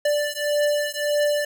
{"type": "beating tone pair", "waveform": "square", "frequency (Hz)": [587.3, 589], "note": ["D5", "D5"], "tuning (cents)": [0, 5], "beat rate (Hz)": 1.7, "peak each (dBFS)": -24, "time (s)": [0.05, 1.45], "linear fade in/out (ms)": 5, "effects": []}